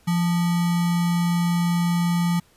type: tone with sample-and-hold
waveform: sine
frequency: 172.7 Hz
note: F3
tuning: 19 cents flat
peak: -18 dBFS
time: 0.07-2.4 s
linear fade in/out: 10 ms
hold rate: 1050 Hz
effects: pink hiss -58 dBFS RMS until 2.56 s + resampled to 32000 Hz